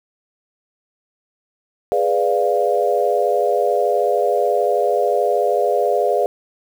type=chord; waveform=sine; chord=G# diminished seventh; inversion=none; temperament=equal; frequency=415.3 / 493.9 / 587.3 / 698.5 Hz; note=G#4 / B4 / D5 / F5; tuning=0 / 0 / 0 / 0 cents; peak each=-20 dBFS; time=1.92-6.26 s; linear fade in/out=0 ms; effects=7-bit